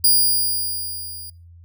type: tone with level ramp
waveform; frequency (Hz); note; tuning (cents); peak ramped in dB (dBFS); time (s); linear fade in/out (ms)
5% pulse; 4850; D#8; -45; -4 to -27; 0.04-1.3; 5
effects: noise-tail reverb RT60 0.3 s tail -22 dB re dry + added 85 Hz sine -42 dBFS peak until 1.64 s